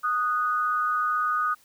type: tone pair together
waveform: sine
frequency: 1238 / 1475.9 Hz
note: D#6 / F#6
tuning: -9 / -5 cents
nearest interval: minor third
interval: 304 cents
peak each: -23 / -29 dBFS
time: 0.03-1.55 s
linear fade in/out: 20 ms
effects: white hiss -59 dBFS RMS until 1.64 s